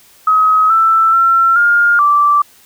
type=tone with pitch steps; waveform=sine; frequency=1271 / 1327 / 1350 / 1413 / 1167 Hz; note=D#6 / E6 / E6 / F6 / D6; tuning=+36 / +11 / +41 / +20 / -11 cents; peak=-7 dBFS; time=0.27-2.42 s; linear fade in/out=5 ms; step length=430 ms; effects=white hiss -46 dBFS RMS until 2.65 s